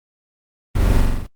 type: noise with echo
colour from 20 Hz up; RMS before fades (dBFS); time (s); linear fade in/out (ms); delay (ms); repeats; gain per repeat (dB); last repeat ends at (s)
brown; -18; 0.75-1.01; 5; 43; 6; -2; 1.268
effects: noise-tail reverb RT60 0.1 s tail -21 dB re dry + Opus 32 kbps